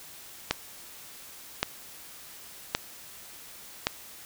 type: click train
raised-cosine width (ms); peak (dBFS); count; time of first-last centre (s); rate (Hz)
0.2; -6; 4; 0.51-3.869; 0.893
effects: white hiss -47 dBFS RMS until 4.25 s